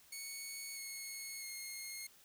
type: tone with pitch steps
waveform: 10% pulse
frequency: 2217 / 2183 / 2149 Hz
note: C#7 / C#7 / C7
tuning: 0 / -27 / +46 cents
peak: -35 dBFS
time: 0.12-2.07 s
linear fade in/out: 5 ms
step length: 650 ms
effects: white hiss -64 dBFS RMS until 2.24 s